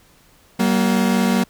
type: tone pair together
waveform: 40% pulse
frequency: 190.65 / 235.6 Hz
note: G3 / A#3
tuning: -48 / +19 cents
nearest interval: major third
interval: 367 cents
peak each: -17 dBFS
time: 0.59-1.44 s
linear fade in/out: 10 ms
effects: pink hiss -53 dBFS RMS until 1.49 s